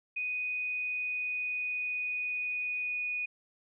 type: tone with pitch glide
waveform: sine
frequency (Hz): 2489 to 2475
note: D#7 to D#7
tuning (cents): 0 to -10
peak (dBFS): -31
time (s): 0.16-3.26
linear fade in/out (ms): 10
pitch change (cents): -10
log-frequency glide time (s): 0.5-3
effects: none